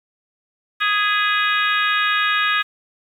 harmonic tone with a mistuned harmonic, 415.3 Hz, G#4, in tune, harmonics 3 / 4 / 5 / 6 / 7 / 8 / 9, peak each -21 / -20 / -28 / -24 / -29 / -29 / -27 dBFS, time 0.8-2.63 s, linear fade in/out 20 ms, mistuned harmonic 5, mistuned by -40 cents, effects 8-bit

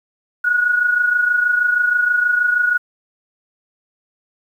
sine tone pair together, 1453.7 / 1480 Hz, F#6 / F#6, -31 / 0 cents, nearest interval unison, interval 31 cents, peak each -14 / -21 dBFS, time 0.44-2.78 s, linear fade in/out 10 ms, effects 8-bit

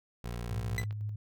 20% pulse tone, 59.2 Hz, A#1, 27 cents sharp, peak -31 dBFS, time 0.24-0.84 s, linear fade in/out 5 ms
clicks, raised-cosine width 0.3 ms, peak -32 dBFS, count 3, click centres 0.34 / 0.838 / 0.909 s
sine tone with tremolo, 105.2 Hz, G#2, 23 cents sharp, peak -32 dBFS, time 0.51-1.16 s, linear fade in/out 5 ms, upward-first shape square, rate 6 Hz, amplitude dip 30%
40% pulse tone with exponential decay, 2000 Hz, B6, 21 cents sharp, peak -27 dBFS, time 0.78-0.86 s, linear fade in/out 1 ms, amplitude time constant 17 ms
effects none

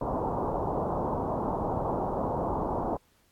white low-pass noise, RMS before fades -30 dBFS, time 0.01-2.97 s, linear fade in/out 5 ms, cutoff 1000 Hz, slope 48 dB/octave, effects pink hiss -67 dBFS RMS until 3.31 s + AAC 64 kbps

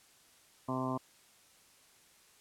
harmonic tone, 129.6 Hz, C3, 16 cents flat, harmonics 1 / 2 / 3 / 4 / 5 / 6 / 7 / 8 / 9, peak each -40 / -36 / -44 / -48 / -41 / -47 / -44 / -39 / -48 dBFS, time 0.68-0.98 s, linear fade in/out 10 ms, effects white hiss -63 dBFS RMS until 2.4 s + low-pass 11000 Hz 12 dB/octave

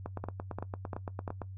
two click trains, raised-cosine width 1 ms, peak -22 / -23 dBFS, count 4 / 13, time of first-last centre 0.24-1.278 / 0.06-1.417 s, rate 2.89 / 8.84 Hz, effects noise-tail reverb RT60 0.1 s tail -18 dB re dry + added 95 Hz sine -41 dBFS peak until 1.57 s

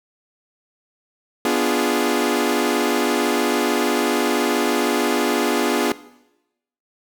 sawtooth chord, B diminished seventh, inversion none, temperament equal, 246.9 / 293.7 / 349.2 / 415.3 Hz, B3 / D4 / F4 / Ab4, 0 / 0 / 0 / 0 cents, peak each -19 dBFS, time 1.45-5.92 s, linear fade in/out 2 ms, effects noise-tail reverb RT60 0.9 s tail -18 dB re dry

